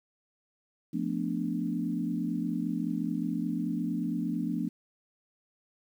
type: chord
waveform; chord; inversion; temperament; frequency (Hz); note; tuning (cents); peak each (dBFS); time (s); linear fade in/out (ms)
sine; B half-diminished seventh; second; equal with one note detuned; 174.61 / 220 / 248.8 / 293.7; F3 / A3 / B3 / D4; 0 / 0 / +13 / 0; -34; 0.93-4.69; 10
effects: 10-bit